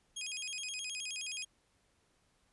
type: tone with vibrato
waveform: 20% pulse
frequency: 2860 Hz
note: F7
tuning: 41 cents sharp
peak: -33 dBFS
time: 0.16-1.45 s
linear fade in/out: 10 ms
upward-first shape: square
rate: 9.5 Hz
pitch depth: 230 cents each way
effects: pink hiss -73 dBFS RMS until 2.52 s + resampled to 24000 Hz